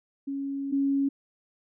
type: tone pair in turn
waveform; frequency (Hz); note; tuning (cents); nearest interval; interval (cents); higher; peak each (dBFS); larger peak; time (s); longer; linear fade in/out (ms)
sine; 276.6 / 276.6; C#4 / C#4; -4 / -4; unison; 0; neither; -29 / -22; second; 0.27-0.72 / 0.72-1.09; first; 10
effects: none